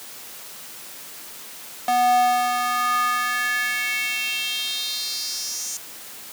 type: tone with high-pass filter sweep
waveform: square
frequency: 245.5 Hz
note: B3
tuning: 10 cents flat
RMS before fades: -23 dBFS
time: 1.88-5.77 s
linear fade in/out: 2 ms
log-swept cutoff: 620 to 6600 Hz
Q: 4.3
effects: white hiss -39 dBFS RMS until 6.32 s + high-pass 150 Hz 12 dB/octave